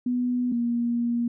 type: tone pair in turn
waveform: sine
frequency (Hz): 246.9 / 237.1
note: B3 / A#3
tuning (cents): 0 / +30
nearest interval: minor second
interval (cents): 70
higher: first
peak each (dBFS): -22 / -22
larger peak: neither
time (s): 0.06-0.52 / 0.52-1.28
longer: second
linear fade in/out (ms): 5
effects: none